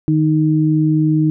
sine tone pair together, 154.16 / 311.1 Hz, D#3 / D#4, -16 / 0 cents, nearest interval octave, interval 1216 cents, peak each -14 dBFS, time 0.08-1.3 s, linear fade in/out 0 ms, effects none

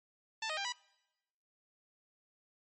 10% pulse tone with pitch steps, 886 / 622 / 795 / 980 Hz, A5 / D#5 / G5 / B5, +12 / -1 / +24 / -14 cents, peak -27 dBFS, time 0.42-0.724 s, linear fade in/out 5 ms, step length 76 ms, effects noise-tail reverb RT60 1.0 s tail -25 dB re dry + MP3 32 kbps

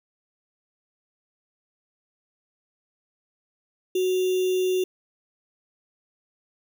sine tone with sample-and-hold, 370 Hz, F#4, in tune, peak -20 dBFS, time 3.95-4.84 s, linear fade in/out 5 ms, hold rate 3150 Hz, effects none

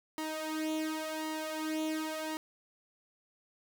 sawtooth tone with flanger, 313.1 Hz, D#4, 11 cents sharp, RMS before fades -36 dBFS, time 0.18-2.37 s, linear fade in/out 0 ms, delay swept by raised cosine 1 to 2.9 ms, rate 0.91 Hz, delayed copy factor +0.75, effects none

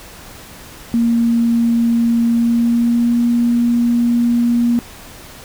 sine tone with pitch glide, 233.1 to 237.6 Hz, A#3 to A#3, 0 to +33 cents, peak -11 dBFS, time 0.94-4.79 s, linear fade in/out 0 ms, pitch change +33 cents, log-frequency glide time 2.28-3.22 s, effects pink hiss -37 dBFS RMS until 5.44 s

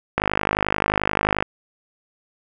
click train, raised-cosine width 0.5 ms, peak -3 dBFS, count 65, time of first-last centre 0.18-1.425 s, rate 51.4 Hz, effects none

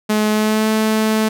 sawtooth tone with pitch glide, 213.3 to 218 Hz, G#3 to A3, +46 to -16 cents, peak -10 dBFS, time 0.09-1.29 s, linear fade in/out 10 ms, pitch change +38 cents, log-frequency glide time 0.3-0.68 s, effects none

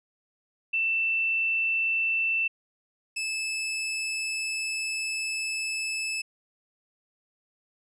sine / sawtooth tone pair in turn, 2671 / 2615 Hz, E7 / E7, +22 / -15 cents, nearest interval unison, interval 37 cents, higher first, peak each -23 / -25 dBFS, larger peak first, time 0.73-2.48 / 3.16-6.22 s, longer second, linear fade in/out 10 ms, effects resampled to 24000 Hz

